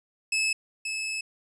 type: tone pair in turn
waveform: sawtooth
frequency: 2600 / 2600 Hz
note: E7 / E7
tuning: -24 / -24 cents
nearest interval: unison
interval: 0 cents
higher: neither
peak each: -20 / -26 dBFS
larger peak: first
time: 0.32-0.53 / 0.85-1.21 s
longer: second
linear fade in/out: 5 ms
effects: resampled to 24000 Hz